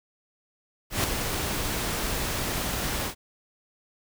pink noise with ADSR envelope, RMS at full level -23 dBFS, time 0.9-3.15 s, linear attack 140 ms, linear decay 3 ms, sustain -6 dB, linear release 93 ms, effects none

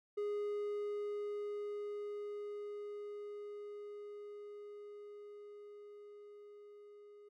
triangle tone with level ramp, 413.3 Hz, G#4, 8 cents flat, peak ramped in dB -33 to -53 dBFS, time 0.17-7.29 s, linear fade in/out 10 ms, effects none

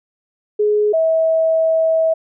sine tone pair in turn, 419.5 / 646.7 Hz, G#4 / E5, +17 / -33 cents, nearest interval perfect fifth, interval 750 cents, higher second, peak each -12 / -12 dBFS, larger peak neither, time 0.59-0.93 / 0.93-2.14 s, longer second, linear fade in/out 10 ms, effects none

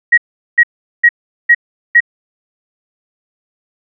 sine tone bursts, 1899 Hz, A#6, 32 cents sharp, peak -3 dBFS, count 5, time 0.12-2.005 s, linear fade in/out 10 ms, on 57 ms, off 400 ms, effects none

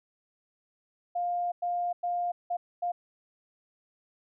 sine tone bursts at uneven times, 704 Hz, F5, 14 cents sharp, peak -27 dBFS, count 5, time 1.15-1.52 / 1.62-1.93 / 2.03-2.32 / 2.5-2.57 / 2.82-2.92 s, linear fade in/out 10 ms, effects none

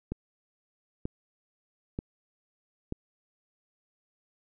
click train, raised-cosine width 3 ms, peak -19 dBFS, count 4, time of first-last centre 0.12-2.924 s, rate 1.07 Hz, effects none

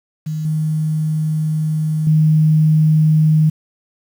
sine tone with level steps, 155.56 Hz, D#3, in tune, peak -19 / -15 / -9 dBFS, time 0.26-3.5 s, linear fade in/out 10 ms, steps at 0.45 / 2.07 s, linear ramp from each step 2 ms, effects 7-bit

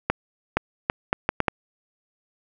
accelerating click train, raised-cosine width 0.5 ms, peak -4 dBFS, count 7, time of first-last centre 0.1-1.482 s, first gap 470 ms, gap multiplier 0.7, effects none

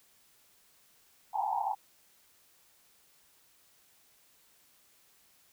pink band-pass noise, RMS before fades -32 dBFS, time 1.33-1.75 s, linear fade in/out 20 ms, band 760 to 930 Hz, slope 96 dB/octave, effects white hiss -65 dBFS RMS until 5.52 s

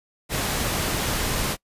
pink noise, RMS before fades -25 dBFS, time 0.29-1.57 s, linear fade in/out 50 ms, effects noise-tail reverb RT60 0.1 s tail -24 dB re dry + resampled to 32000 Hz

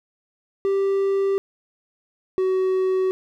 triangle tone pair in turn, 392 / 375.6 Hz, G4 / F#4, 0 / +26 cents, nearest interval minor second, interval 74 cents, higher first, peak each -16 dBFS, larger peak neither, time 0.65-1.38 / 2.38-3.11 s, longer neither, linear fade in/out 0 ms, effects none

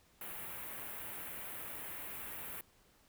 white band-stop noise, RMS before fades -45 dBFS, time 0.21-2.61 s, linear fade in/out 2 ms, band 2700 to 11000 Hz, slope 24 dB/octave, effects pink hiss -68 dBFS RMS until 3.08 s

